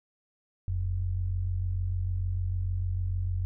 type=tone pair together; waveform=sine; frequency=44.43 / 91.1 Hz; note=F1 / F#2; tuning=+31 / -26 cents; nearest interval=octave; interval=1243 cents; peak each=-32 / -28 dBFS; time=0.68-3.45 s; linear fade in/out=0 ms; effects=none